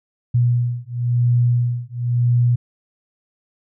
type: beating tone pair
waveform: sine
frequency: 120.6 / 121.57 Hz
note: B2 / B2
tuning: -41 / -27 cents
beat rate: 0.97 Hz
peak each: -18 dBFS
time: 0.34-2.56 s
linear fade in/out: 10 ms
effects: none